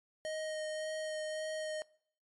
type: tone with vibrato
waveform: square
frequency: 622.3 Hz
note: D#5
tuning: in tune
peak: -37 dBFS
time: 0.25-1.82 s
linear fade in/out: 0 ms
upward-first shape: sine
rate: 1.8 Hz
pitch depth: 11 cents each way
effects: noise-tail reverb RT60 0.6 s tail -24 dB re dry + MP3 48 kbps